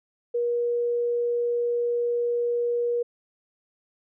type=tone; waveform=sine; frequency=477.7 Hz; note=A#4; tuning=42 cents sharp; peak=-22 dBFS; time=0.34-3.03 s; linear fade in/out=10 ms; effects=none